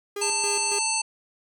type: tone with tremolo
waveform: 45% pulse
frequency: 406.9 Hz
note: G#4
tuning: 35 cents flat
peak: -29 dBFS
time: 0.16-0.79 s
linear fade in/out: 5 ms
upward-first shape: square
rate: 3.6 Hz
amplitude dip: 65%
type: harmonic tone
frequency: 887 Hz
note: A5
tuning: 14 cents sharp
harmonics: 1 / 3 / 5 / 7 / 9 / 10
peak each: -30 / -30 / -30 / -30 / -30 / -30 dBFS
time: 0.21-1.02 s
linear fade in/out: 10 ms
effects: none